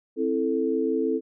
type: chord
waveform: sine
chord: A minor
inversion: first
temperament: just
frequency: 264 / 330 / 440 Hz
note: C4 / E4 / A4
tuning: +16 / +2 / 0 cents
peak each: -27 / -27 / -25 dBFS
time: 0.16-1.21 s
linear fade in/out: 50 ms
effects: none